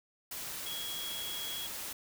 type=tone in noise; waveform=sine; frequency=3322 Hz; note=G#7; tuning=in tune; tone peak=-39 dBFS; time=0.66-1.67 s; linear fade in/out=5 ms; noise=white; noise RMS=-41 dBFS; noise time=0.31-1.93 s; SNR=-1 dB; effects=none